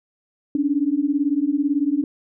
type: beating tone pair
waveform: sine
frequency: 277.2 / 295.2 Hz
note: C#4 / D4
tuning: 0 / +9 cents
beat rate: 18 Hz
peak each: -21 / -20 dBFS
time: 0.55-2.04 s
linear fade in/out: 2 ms
effects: none